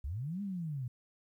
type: linear two-way sweep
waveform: sine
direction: up then down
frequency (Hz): 58.27 to 206.8 to 117.8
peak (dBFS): -35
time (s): 0.04-0.88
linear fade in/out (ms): 5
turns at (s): 0.42
effects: 12-bit